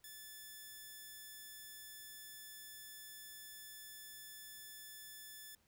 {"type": "tone", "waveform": "5% pulse", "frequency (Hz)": 1740, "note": "A6", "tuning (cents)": -20, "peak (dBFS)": -40, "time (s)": [0.04, 5.55], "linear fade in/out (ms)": 2, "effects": ["pink hiss -75 dBFS RMS until 5.67 s"]}